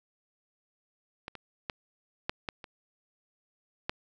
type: clicks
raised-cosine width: 0.3 ms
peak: -22 / -26 / -17 / -13 / -17 / -27 / -14 dBFS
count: 7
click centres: 1.281 / 1.353 / 1.698 / 2.295 / 2.488 / 2.642 / 3.895 s
effects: none